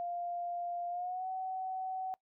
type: tone with pitch glide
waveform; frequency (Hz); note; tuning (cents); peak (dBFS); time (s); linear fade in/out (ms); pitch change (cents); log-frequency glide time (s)
sine; 698.5 to 753; F5 to F#5; 0 to +30; -35; 0-2.14; 0; +130; 0.89-1.28
effects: noise-tail reverb RT60 0.1 s tail -23 dB re dry